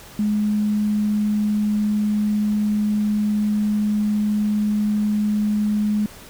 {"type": "tone", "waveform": "sine", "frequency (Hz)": 210, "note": "G#3", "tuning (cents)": 19, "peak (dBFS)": -17, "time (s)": [0.19, 6.06], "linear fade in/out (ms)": 2, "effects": ["pink hiss -42 dBFS RMS until 6.29 s"]}